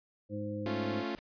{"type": "harmonic tone", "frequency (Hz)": 103.83, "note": "G#2", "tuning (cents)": 0, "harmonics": [1, 2, 3, 5], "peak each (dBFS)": [-40, -40, -40, -40], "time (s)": [0.29, 1.04], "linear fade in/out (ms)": 50}
{"type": "chord", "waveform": "sawtooth", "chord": "A augmented", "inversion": "none", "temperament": "equal", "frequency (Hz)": [220, 277.2, 349.2], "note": ["A3", "C#4", "E#4"], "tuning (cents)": [0, 0, 0], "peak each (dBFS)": [-35, -35, -33], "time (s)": [0.66, 1.15], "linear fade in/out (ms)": 0}
{"type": "noise with exponential growth", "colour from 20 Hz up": "pink", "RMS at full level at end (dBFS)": -48, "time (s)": [1.09, 1.19], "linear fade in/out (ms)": 0, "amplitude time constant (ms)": 21}
{"effects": ["resampled to 11025 Hz"]}